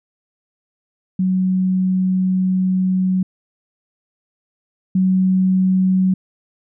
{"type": "tone pair in turn", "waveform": "sine", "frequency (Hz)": [186.1, 187.01], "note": ["F#3", "F#3"], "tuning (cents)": [10, 19], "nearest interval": "unison", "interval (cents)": 9, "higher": "second", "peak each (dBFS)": [-14, -12], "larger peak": "second", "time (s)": [[1.19, 3.23], [4.95, 6.14]], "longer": "first", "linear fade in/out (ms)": 5, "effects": []}